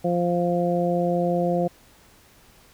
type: harmonic tone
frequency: 174.61 Hz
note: F3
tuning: in tune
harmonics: 1 / 2 / 3 / 4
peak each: -24 / -27 / -24 / -27 dBFS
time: 0.04-1.68 s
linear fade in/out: 10 ms
effects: pink hiss -54 dBFS RMS until 2.73 s